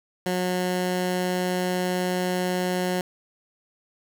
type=tone; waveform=15% pulse; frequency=181.6 Hz; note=F#3; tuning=32 cents flat; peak=-17 dBFS; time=0.26-3.01 s; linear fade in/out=2 ms; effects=none